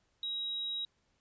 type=tone; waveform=sine; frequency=3825 Hz; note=A#7; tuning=44 cents sharp; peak=-34 dBFS; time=0.23-0.85 s; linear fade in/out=2 ms; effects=pink hiss -75 dBFS RMS until 1.2 s + resampled to 16000 Hz